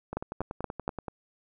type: two click trains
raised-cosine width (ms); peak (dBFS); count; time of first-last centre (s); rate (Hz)
1; -16 / -21; 4 / 11; 0.17-0.879 / 0.13-1.082; 4.23 / 10.5
effects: none